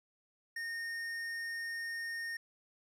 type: tone with tanh clipping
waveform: sine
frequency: 1840 Hz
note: A#6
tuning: 23 cents flat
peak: -39 dBFS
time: 0.56-2.37 s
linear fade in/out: 5 ms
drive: 12 dB
effects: none